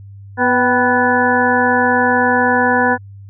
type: harmonic tone with a mistuned harmonic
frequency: 246.9 Hz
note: B3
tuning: in tune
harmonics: 1 / 2 / 3 / 4 / 6 / 7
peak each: -18 / -18 / -18 / -18 / -18 / -18 dBFS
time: 0.37-2.98 s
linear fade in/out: 50 ms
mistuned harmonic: 3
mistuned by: +61 cents
effects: added 99 Hz sine -33 dBFS peak until 3.29 s